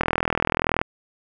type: click train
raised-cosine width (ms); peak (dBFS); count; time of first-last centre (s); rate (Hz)
0.5; -4; 34; 0.01-0.815; 41
effects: none